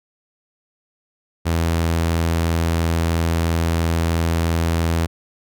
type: tone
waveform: sawtooth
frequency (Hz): 83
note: E2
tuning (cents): +12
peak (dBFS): -13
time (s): 1.45-5.07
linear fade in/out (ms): 20
effects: none